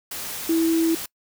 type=tone in noise; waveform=sine; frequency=327.9 Hz; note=E4; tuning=9 cents flat; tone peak=-17 dBFS; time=0.49-0.95 s; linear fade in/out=5 ms; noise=white; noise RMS=-32 dBFS; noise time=0.11-1.06 s; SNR=+12 dB; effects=noise-tail reverb RT60 0.1 s tail -24 dB re dry